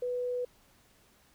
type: tone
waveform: sine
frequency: 493.9 Hz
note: B4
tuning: in tune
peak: -30 dBFS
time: 0.02-0.45 s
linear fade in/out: 5 ms
effects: pink hiss -64 dBFS RMS until 1.34 s